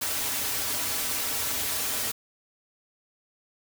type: noise with comb filter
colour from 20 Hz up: white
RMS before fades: -29 dBFS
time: 0.01-2.12 s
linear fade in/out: 10 ms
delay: 5.6 ms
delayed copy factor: -0.75
effects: none